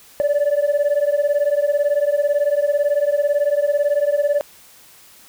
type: beating tone pair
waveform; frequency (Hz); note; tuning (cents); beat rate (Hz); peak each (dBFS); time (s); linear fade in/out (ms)
sine; 571 / 589; D5 / D5; -49 / +5; 18; -16; 0.2-4.41; 0
effects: tanh soft clip ceiling -12 dBFS + white hiss -47 dBFS RMS until 5.28 s